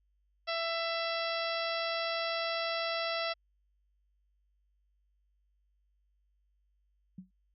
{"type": "harmonic tone", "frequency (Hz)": 666, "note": "E5", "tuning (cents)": 18, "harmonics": [1, 2, 3, 4, 5, 6, 7, 8], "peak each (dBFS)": [-35, -38, -40, -41, -42, -43, -43, -44], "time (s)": [0.47, 3.34], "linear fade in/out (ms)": 20}
{"type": "tone with exponential decay", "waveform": "sine", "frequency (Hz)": 185.8, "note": "F#3", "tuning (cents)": 7, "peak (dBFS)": -39, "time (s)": [7.18, 7.31], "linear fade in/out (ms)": 5, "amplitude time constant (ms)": 27}
{"effects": ["added 50 Hz sine -70 dBFS peak until 7.54 s"]}